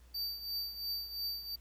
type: tone with tremolo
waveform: square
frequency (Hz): 4631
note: D8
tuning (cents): -25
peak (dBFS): -34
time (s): 0.14-1.56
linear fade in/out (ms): 10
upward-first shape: triangle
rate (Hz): 2.9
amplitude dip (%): 75
effects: added 60 Hz sine -56 dBFS peak until 1.6 s + pink hiss -67 dBFS RMS until 1.6 s